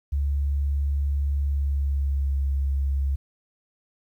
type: tone with pitch glide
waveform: sine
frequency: 70.6 to 68.71 Hz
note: C#2 to C#2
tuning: +32 to -15 cents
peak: -21 dBFS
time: 0.12-3.16 s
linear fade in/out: 10 ms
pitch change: -47 cents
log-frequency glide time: 1.44-2.39 s
effects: 10-bit